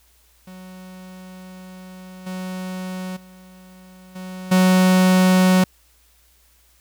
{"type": "tone with level steps", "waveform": "45% pulse", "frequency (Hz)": 185, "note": "F#3", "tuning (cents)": 0, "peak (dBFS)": [-37, -27, -43, -31, -12], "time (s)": [0.47, 5.64], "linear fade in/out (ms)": 5, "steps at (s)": [2.26, 3.16, 4.15, 4.51], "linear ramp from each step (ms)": 10, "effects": ["added 59 Hz sine -58 dBFS peak until 6.8 s", "white hiss -58 dBFS RMS until 6.8 s"]}